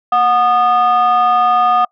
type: tone pair together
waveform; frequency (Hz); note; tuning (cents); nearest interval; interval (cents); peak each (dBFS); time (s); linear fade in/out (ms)
sine; 730 / 1227.7; F#5 / D#6; -24 / -24; major sixth; 900; -10; 0.12-1.85; 5
effects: noise-tail reverb RT60 0.1 s tail -25 dB re dry + tanh soft clip ceiling -6 dBFS